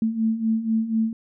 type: beating tone pair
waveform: sine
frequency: 220 / 224.1 Hz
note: A3 / A3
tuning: 0 / +32 cents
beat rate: 4.1 Hz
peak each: -26 / -21 dBFS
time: 0.02-1.13 s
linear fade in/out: 2 ms
effects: none